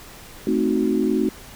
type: chord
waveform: sine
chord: A diminished seventh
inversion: none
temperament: equal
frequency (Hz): 220 / 261.6 / 311.1 / 370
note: A3 / C4 / Eb4 / Gb4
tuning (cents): 0 / 0 / 0 / 0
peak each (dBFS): -23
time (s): 0.47-1.29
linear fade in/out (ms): 2
effects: pink hiss -42 dBFS RMS until 1.55 s